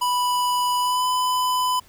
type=tone with pitch glide; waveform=square; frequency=987.8 to 1003.9 Hz; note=B5 to B5; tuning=0 to +28 cents; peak=-20 dBFS; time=0.01-1.8 s; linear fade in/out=10 ms; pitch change=+28 cents; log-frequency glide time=0.79-1.05 s; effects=pink hiss -53 dBFS RMS until 1.88 s